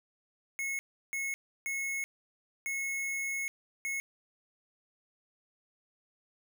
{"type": "tone bursts at uneven times", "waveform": "square", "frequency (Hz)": 2182, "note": "C#7", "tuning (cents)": -28, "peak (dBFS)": -33, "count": 5, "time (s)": [[0.59, 0.79], [1.13, 1.34], [1.66, 2.04], [2.66, 3.48], [3.85, 4]], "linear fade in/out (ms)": 0, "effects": []}